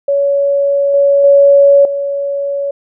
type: tone with level steps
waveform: sine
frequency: 562 Hz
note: C#5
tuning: 24 cents sharp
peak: -9 / -6 / -3 / -14 dBFS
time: 0.08-2.71 s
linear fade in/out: 5 ms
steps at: 0.94 / 1.24 / 1.85 s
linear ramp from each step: 2 ms
effects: none